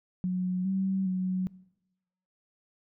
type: tone with pitch steps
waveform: sine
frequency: 182.8 / 191.5 / 185.3 Hz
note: F#3 / G3 / F#3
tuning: -21 / -40 / +3 cents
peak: -26 dBFS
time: 0.24-1.47 s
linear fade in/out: 0 ms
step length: 410 ms
effects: noise-tail reverb RT60 0.9 s tail -22 dB re dry